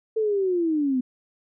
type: linear sweep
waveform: sine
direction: down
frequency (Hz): 447.6 to 246.9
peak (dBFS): -20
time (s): 0.16-1.01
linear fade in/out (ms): 10
effects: none